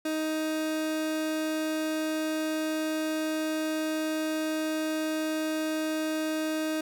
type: tone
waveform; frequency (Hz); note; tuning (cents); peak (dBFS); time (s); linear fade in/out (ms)
30% pulse; 312.8; D#4; +9; -25; 0.05-6.81; 5
effects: none